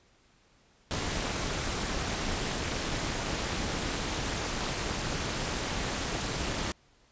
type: noise with amplitude modulation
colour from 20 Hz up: pink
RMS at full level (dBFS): -29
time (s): 0.91-6.72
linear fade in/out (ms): 0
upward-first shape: sine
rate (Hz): 257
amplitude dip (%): 70
effects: pink hiss -64 dBFS RMS until 7.11 s + resampled to 16000 Hz